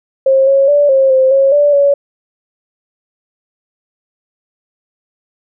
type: tone with pitch steps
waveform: sine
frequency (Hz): 535 / 547 / 580 / 536 / 524 / 544 / 582 / 565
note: C5 / C#5 / D5 / C5 / C5 / C#5 / D5 / C#5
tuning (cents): +38 / -23 / -22 / +42 / +2 / -33 / -16 / +33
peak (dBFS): -6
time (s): 0.26-1.94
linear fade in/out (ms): 5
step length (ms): 210
effects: none